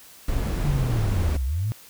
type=noise; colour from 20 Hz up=brown; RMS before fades=-25 dBFS; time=0.28-1.37 s; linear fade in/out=5 ms
type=linear two-way sweep; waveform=sine; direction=down then up; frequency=149.7 to 61.5 to 117.3 Hz; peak=-22 dBFS; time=0.64-1.72 s; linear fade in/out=0 ms; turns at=1.45 s
effects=white hiss -48 dBFS RMS until 1.89 s